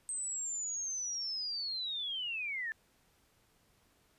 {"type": "linear sweep", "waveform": "sine", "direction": "down", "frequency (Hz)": [8310, 1731], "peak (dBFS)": -35, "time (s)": [0.09, 2.72], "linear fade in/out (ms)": 0, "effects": ["pink hiss -70 dBFS RMS until 4.18 s", "resampled to 32000 Hz"]}